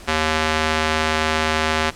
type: tone with band-pass filter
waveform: square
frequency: 78.5 Hz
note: D#2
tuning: 16 cents sharp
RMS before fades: -20 dBFS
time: 0.07-1.91 s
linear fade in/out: 20 ms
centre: 2100 Hz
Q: 0.59
effects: pink hiss -41 dBFS RMS until 1.95 s + low-pass 10000 Hz 12 dB/octave